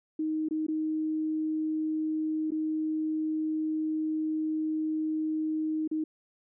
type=tone with dropouts; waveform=sine; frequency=312.4 Hz; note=D#4; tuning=7 cents sharp; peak=-27 dBFS; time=0.19-6.04 s; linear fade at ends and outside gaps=5 ms; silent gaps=0.487-0.509 / 0.667-0.683 / 2.507-2.518 / 5.877-5.913 s; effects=none

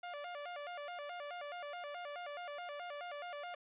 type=tone with vibrato; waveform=sawtooth; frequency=641 Hz; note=E5; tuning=49 cents flat; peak=-39 dBFS; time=0.03-3.55 s; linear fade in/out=5 ms; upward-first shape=square; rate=4.7 Hz; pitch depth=170 cents each way; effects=resampled to 8000 Hz

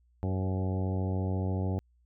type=harmonic tone with a mistuned harmonic; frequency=94.1 Hz; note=F#2; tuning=30 cents sharp; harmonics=1 / 2 / 3 / 4 / 5 / 6 / 7 / 8 / 9; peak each=-29 / -35 / -39 / -41 / -43 / -45 / -46 / -47 / -48 dBFS; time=0.23-1.79 s; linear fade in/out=0 ms; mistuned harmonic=6; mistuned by=-20 cents; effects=added 60 Hz sine -63 dBFS peak until 2.05 s

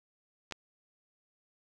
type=clicks; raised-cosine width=0.2 ms; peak=-29 / -19 dBFS; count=2; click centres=0.511 / 0.523 s; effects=resampled to 24000 Hz + 8-bit

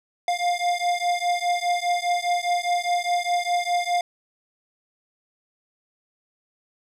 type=beating tone pair; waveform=square; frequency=702 / 706.9 Hz; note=F5 / F5; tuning=+9 / +21 cents; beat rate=4.9 Hz; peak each=-25 dBFS; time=0.28-4.01 s; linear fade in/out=2 ms; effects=low-pass 8000 Hz 12 dB/octave

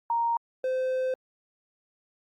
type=tone pair in turn; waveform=sine / triangle; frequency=932.3 / 516.3 Hz; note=A#5 / C5; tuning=0 / -23 cents; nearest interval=minor seventh; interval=1023 cents; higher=first; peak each=-23 dBFS; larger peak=neither; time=0.1-0.37 / 0.64-1.14 s; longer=second; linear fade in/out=2 ms; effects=Opus 48 kbps

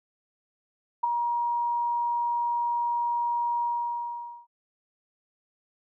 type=tone with ADSR envelope; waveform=sine; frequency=950 Hz; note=A#5; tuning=33 cents sharp; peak=-18 dBFS; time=1.03-4.47 s; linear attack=11 ms; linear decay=7 ms; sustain=-6 dB; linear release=840 ms; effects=none

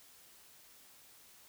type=silence; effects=white hiss -60 dBFS RMS until 1.48 s

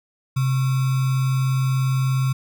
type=tone with sample-and-hold; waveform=sine; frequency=131.5 Hz; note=C3; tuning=9 cents sharp; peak=-17 dBFS; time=0.36-2.33 s; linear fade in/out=10 ms; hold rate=1225 Hz; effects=none

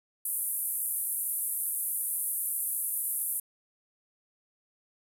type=band-pass noise; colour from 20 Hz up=white; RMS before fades=-32 dBFS; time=0.25-3.4 s; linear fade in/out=5 ms; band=9600 to 13000 Hz; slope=48 dB/octave; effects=none

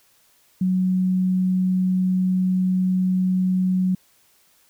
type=tone; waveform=sine; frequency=185 Hz; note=F#3; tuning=in tune; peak=-17 dBFS; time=0.61-3.95 s; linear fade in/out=5 ms; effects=white hiss -59 dBFS RMS until 4.69 s

